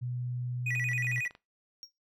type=tone; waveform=sine; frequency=123.47 Hz; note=B2; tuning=in tune; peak=-32 dBFS; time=0.01-1.21 s; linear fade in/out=20 ms
type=tone with vibrato; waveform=triangle; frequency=2203 Hz; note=C#7; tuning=11 cents flat; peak=-29 dBFS; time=0.66-1.28 s; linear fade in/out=5 ms; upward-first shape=square; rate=11 Hz; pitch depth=210 cents each way
type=clicks; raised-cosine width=0.3 ms; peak=-33 dBFS; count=8; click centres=0.759 / 0.916 / 1.046 / 1.123 / 1.18 / 1.261 / 1.309 / 1.351 s
type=tone with exponential decay; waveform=triangle; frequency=5580 Hz; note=F8; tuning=2 cents flat; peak=-37 dBFS; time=1.83-1.91 s; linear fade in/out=0 ms; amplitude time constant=16 ms
effects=noise-tail reverb RT60 0.2 s tail -19 dB re dry